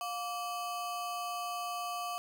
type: ring-modulated tone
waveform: square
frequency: 933 Hz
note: A#5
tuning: 1 cent sharp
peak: -33 dBFS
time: 0.01-2.18 s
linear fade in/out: 0 ms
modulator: 225 Hz
effects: none